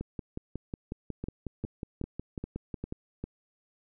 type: two click trains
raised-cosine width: 3 ms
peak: -22 / -22 dBFS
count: 17 / 6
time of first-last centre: 0.01-2.924 / 1.24-3.24 s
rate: 5.49 / 2.5 Hz
effects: none